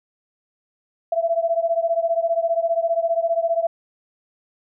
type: beating tone pair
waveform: sine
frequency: 663 / 678 Hz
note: E5 / E5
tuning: +10 / +49 cents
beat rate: 15 Hz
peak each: -20 / -22 dBFS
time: 1.12-3.67 s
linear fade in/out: 5 ms
effects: none